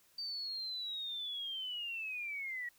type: linear sweep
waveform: sine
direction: down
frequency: 4638 to 1900 Hz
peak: -38 dBFS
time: 0.18-2.69 s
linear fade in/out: 5 ms
effects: white hiss -68 dBFS RMS until 2.78 s